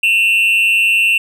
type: tone with amplitude modulation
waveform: triangle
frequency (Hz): 2700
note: E7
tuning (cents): +41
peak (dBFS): -5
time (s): 0.03-1.18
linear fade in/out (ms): 5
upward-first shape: sine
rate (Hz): 210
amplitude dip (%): 70
effects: none